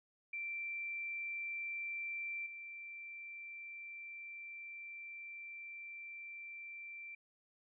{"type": "tone with level steps", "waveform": "sine", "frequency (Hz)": 2349, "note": "D7", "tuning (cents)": 0, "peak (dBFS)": [-39, -46], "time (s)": [0.33, 7.15], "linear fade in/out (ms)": 5, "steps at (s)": 2.46, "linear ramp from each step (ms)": 5, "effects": []}